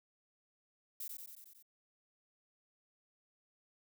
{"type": "noise with echo", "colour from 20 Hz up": "violet", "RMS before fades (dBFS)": -43, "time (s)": [1, 1.08], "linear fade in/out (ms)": 5, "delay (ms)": 91, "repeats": 6, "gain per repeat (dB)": -3, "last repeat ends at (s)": 1.626, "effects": []}